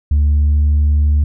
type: tone with pitch glide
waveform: sine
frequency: 73.42 to 74.02 Hz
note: D2 to D2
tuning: 0 to +14 cents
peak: -7 dBFS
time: 0.11-1.24 s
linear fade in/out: 5 ms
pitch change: +14 cents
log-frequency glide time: 0.27-0.6 s
effects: tanh soft clip ceiling -8 dBFS